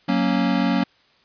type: chord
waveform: square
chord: F# major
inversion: none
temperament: equal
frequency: 185 / 233.1 / 277.2 Hz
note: F#3 / A#3 / C#4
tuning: 0 / 0 / 0 cents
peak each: -23 dBFS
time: 0.08-0.84 s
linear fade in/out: 10 ms
effects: white hiss -58 dBFS RMS until 1.24 s + resampled to 11025 Hz